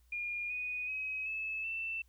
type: tone with pitch steps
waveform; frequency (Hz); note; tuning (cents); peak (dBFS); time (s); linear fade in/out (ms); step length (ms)
sine; 2421 / 2480 / 2541 / 2604 / 2668; D#7 / D#7 / D#7 / E7 / E7; -48 / -6 / +36 / -22 / +20; -35; 0.12-2.02; 5; 380
effects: added 60 Hz sine -63 dBFS peak until 2.08 s + white hiss -75 dBFS RMS until 2.08 s